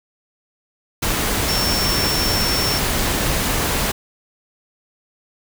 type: tone in noise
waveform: sine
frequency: 5430 Hz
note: F8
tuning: 50 cents flat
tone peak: -21 dBFS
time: 1.48-2.79 s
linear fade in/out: 10 ms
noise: pink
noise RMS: -20 dBFS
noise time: 1.02-3.92 s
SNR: -4 dB
effects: none